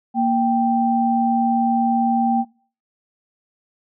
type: tone pair together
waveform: sine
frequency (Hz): 233.8 / 784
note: A#3 / G5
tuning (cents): +5 / 0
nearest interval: octave + major sixth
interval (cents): 2095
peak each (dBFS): -18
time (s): 0.14-2.45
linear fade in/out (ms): 50
effects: noise-tail reverb RT60 0.4 s tail -20 dB re dry